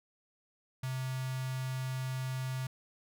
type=tone with notch filter; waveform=square; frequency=130 Hz; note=C3; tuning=11 cents flat; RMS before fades=-36 dBFS; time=0.83-2.67 s; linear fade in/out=5 ms; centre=420 Hz; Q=0.6; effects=none